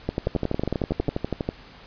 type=two click trains; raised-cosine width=2 ms; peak=-11 / -10 dBFS; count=16 / 12; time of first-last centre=0.27-1.49 / 0.09-1.09 s; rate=12.3 / 11 Hz; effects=pink hiss -47 dBFS RMS until 1.86 s + resampled to 11025 Hz